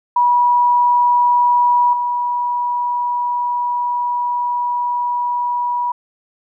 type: tone with level steps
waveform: sine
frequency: 971 Hz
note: B5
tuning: 30 cents flat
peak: -10 / -16 dBFS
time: 0.16-5.92 s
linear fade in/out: 5 ms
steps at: 1.93 s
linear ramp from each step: 2 ms
effects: none